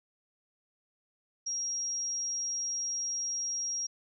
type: tone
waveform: sine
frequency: 5630 Hz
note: F8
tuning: 13 cents sharp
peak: -31 dBFS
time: 1.46-3.87 s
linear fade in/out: 10 ms
effects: none

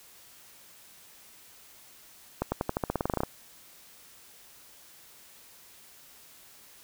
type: accelerating click train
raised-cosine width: 1 ms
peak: -13 dBFS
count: 15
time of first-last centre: 2.42-3.234 s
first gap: 100 ms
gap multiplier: 0.91
effects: white hiss -54 dBFS RMS until 6.83 s

